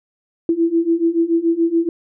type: beating tone pair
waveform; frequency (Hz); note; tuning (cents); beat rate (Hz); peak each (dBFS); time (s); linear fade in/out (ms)
sine; 329.6 / 336.6; E4 / E4; 0 / +36; 7; -18 / -16; 0.49-1.89; 2
effects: none